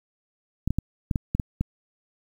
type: clicks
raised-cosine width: 5 ms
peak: -11 dBFS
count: 8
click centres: 0.676 / 0.706 / 0.786 / 1.112 / 1.158 / 1.35 / 1.398 / 1.61 s
effects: 8-bit